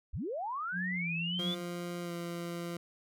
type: linear sweep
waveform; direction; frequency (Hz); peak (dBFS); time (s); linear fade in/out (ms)
sine; up; 33.13 to 3537; -34; 0.13-1.55; 10
type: tone with vibrato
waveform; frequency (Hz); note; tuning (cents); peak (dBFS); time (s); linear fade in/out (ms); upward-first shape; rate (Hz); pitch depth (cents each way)
sine; 174.61; F3; 0; -35; 0.72-1.62; 50; sine; 1.7; 89
type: tone with pitch glide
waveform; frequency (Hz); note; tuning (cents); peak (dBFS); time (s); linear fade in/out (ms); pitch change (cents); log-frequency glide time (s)
20% pulse; 174.61 to 171.71; F3 to F3; 0 to -29; -32; 1.39-2.77; 2; -29; 2.02-2.12
effects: none